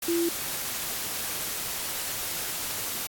sine tone in noise, 339.8 Hz, F4, 47 cents flat, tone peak -23 dBFS, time 0.08-0.29 s, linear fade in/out 5 ms, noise white, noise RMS -32 dBFS, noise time 0.02-3.07 s, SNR +6 dB, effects AAC 64 kbps

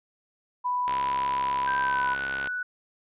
sine tone, 990 Hz, B5, 4 cents sharp, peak -24 dBFS, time 0.64-2.15 s, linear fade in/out 20 ms
click train, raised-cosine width 0.3 ms, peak -18 dBFS, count 109, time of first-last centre 0.88-2.473 s, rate 67.8 Hz
sine tone with pitch glide, 1568 to 1480.9 Hz, G6 to F#6, 0 to +1 cents, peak -28 dBFS, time 1.67-2.63 s, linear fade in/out 5 ms, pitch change -99 cents, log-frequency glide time 1.81-2.1 s
effects resampled to 8000 Hz

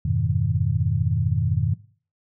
sine chord, F half-diminished seventh, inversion none, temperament equal with one note detuned, 88.17 / 103.83 / 123.47 / 155.56 Hz, F2 / Ab2 / Cb3 / Eb3, +17 / 0 / 0 / 0 cents, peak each -25 dBFS, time 0.05-1.74 s, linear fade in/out 5 ms, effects noise-tail reverb RT60 0.4 s tail -17 dB re dry

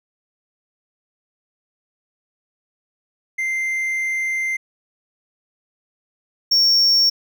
triangle tone pair in turn, 2087 / 5498 Hz, C7 / F8, -5 / -28 cents, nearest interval octave + perfect fourth, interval 1677 cents, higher second, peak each -18 / -11 dBFS, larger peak second, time 3.38-4.57 / 6.51-7.1 s, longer first, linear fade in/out 10 ms, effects none

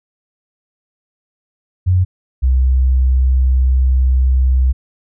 sine tone pair in turn, 91.1 / 64.42 Hz, F#2 / C2, -26 / -26 cents, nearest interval tritone, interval 600 cents, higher first, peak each -9 dBFS, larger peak neither, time 1.86-2.05 / 2.42-4.73 s, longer second, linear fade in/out 20 ms, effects none

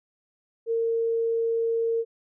sine tone, 458 Hz, A#4, 31 cents flat, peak -22 dBFS, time 0.66-2.05 s, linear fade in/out 50 ms, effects none

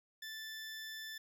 20% pulse tone, 1760 Hz, A6, in tune, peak -39 dBFS, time 0.22-1.18 s, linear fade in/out 5 ms, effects none

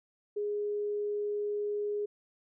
sine tone, 414.2 Hz, G#4, 5 cents flat, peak -30 dBFS, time 0.36-2.06 s, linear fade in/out 10 ms, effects none

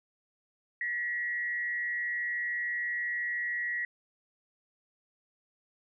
sine tone with frequency modulation, 1920 Hz, B6, 49 cents flat, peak -30 dBFS, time 0.81-3.85 s, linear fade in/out 2 ms, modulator 167 Hz, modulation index 0.4, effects none

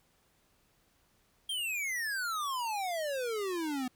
square exponential sweep, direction down, 3245 to 246.9 Hz, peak -33 dBFS, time 1.49-3.88 s, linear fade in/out 5 ms, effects pink hiss -70 dBFS RMS until 3.95 s

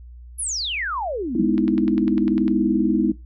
sine exponential sweep, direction down, 11430 to 155.56 Hz, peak -23 dBFS, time 0.38-1.44 s, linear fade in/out 20 ms
sine chord, E major seventh, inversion first, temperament just, 206 / 247.2 / 309 / 329.6 Hz, G#3 / B3 / D#4 / E4, -14 / +2 / -12 / 0 cents, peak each -22 dBFS, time 1.35-3.12 s, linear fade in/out 5 ms
click train, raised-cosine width 0.3 ms, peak -20 dBFS, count 10, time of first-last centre 1.58-2.48 s, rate 10 Hz
effects noise-tail reverb RT60 0.2 s tail -18 dB re dry + added 60 Hz sine -38 dBFS peak until 3.25 s

